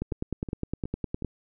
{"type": "two click trains", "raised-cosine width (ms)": 3, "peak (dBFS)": [-22, -16], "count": [4, 13], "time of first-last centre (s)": [[0.12, 1.223], [0.02, 1.247]], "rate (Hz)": [2.72, 9.78], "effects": []}